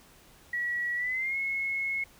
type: tone with pitch glide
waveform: sine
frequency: 1928 to 2177 Hz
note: B6 to C#7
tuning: -42 to -32 cents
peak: -28 dBFS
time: 0.53-2.04 s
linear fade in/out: 5 ms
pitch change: +210 cents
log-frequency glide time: 0.96-1.37 s
effects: pink hiss -57 dBFS RMS until 2.19 s